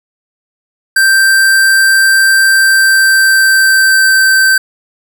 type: tone with pitch glide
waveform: square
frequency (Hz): 1568 to 1552.7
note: G6 to G6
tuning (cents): 0 to -17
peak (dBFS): -6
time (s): 0.96-4.58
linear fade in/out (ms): 5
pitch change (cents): -17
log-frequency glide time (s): 2.48-4.21
effects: none